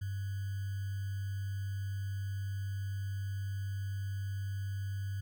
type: tone with sample-and-hold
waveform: sine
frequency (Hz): 98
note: G2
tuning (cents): 0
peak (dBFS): -34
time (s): 0.01-5.21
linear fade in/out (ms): 10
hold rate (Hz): 1575
effects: none